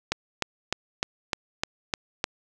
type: click train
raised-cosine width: 0.2 ms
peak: -7 dBFS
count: 8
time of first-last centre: 0.12-2.241 s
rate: 3.3 Hz
effects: none